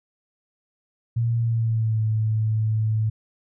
sine tone with pitch glide, 116.54 to 109.37 Hz, A#2 to A2, 0 to -10 cents, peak -19 dBFS, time 1.16-3.1 s, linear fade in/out 10 ms, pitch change -110 cents, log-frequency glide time 1.38-2.02 s, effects none

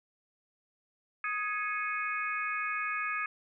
harmonic tone with a mistuned harmonic, 417 Hz, G#4, 7 cents sharp, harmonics 3 / 4 / 5 / 6, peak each -35 / -36 / -37 / -38 dBFS, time 1.24-3.26 s, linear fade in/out 2 ms, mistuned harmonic 5, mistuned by +80 cents, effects none

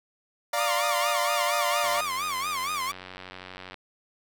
sawtooth chord, Bb major, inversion first, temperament equal, 587.3 / 698.5 / 932.3 Hz, D5 / F5 / Bb5, 0 / 0 / 0 cents, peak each -25 / -25 / -28 dBFS, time 0.53-2.01 s, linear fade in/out 5 ms
sawtooth tone with vibrato, 1126 Hz, C#6, 27 cents sharp, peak -24 dBFS, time 0.57-2.92 s, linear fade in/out 10 ms, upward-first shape sine, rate 4.3 Hz, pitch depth 170 cents each way
click train, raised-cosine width 0.3 ms, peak -24 dBFS, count 177, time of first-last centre 1.84-3.743 s, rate 92.5 Hz
effects none

